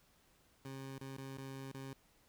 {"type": "tone with dropouts", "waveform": "20% pulse", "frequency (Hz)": 134.7, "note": "C#3", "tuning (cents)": -49, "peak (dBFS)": -40, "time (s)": [0.65, 1.93], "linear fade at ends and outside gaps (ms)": 2, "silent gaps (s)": [[0.983, 1.012], [1.168, 1.182], [1.372, 1.383], [1.717, 1.744]], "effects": ["pink hiss -70 dBFS RMS until 2.28 s"]}